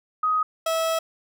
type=tone pair in turn; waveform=sine / 30% pulse; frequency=1255 / 651.1 Hz; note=D#6 / E5; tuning=+15 / -22 cents; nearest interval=major seventh; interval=1137 cents; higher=first; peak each=-19 dBFS; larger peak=neither; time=0.23-0.43 / 0.66-0.99 s; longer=second; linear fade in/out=5 ms; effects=none